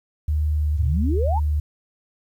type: tone with vibrato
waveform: sine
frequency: 75.3 Hz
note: D2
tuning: 44 cents sharp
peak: -18 dBFS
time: 0.28-1.6 s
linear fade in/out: 5 ms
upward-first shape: sine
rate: 1.4 Hz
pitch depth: 16 cents each way
type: exponential sweep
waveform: sine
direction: up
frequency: 75.1 to 971 Hz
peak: -23 dBFS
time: 0.74-1.4 s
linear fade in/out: 20 ms
effects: 9-bit